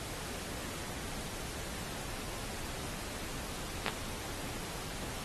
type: clicks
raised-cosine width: 0.3 ms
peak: -14 dBFS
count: 2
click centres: 3.863 / 3.882 s
effects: pink hiss -42 dBFS RMS until 5.24 s + AAC 32 kbps